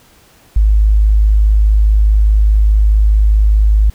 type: tone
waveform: sine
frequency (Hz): 52.4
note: G#1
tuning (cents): +16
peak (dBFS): -6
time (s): 0.56-3.9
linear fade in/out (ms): 5
effects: pink hiss -47 dBFS RMS until 3.94 s